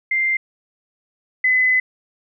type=tone pair in turn; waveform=sine; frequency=2093 / 2019 Hz; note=C7 / B6; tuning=0 / +38 cents; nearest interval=minor second; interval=62 cents; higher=first; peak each=-16 / -13 dBFS; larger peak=second; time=0.11-0.37 / 1.44-1.8 s; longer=second; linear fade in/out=5 ms; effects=none